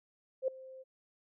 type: tone with ADSR envelope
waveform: sine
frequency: 523.3 Hz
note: C5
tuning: in tune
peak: -26 dBFS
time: 0.42-0.84 s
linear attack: 59 ms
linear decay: 4 ms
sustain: -21 dB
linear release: 26 ms
effects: none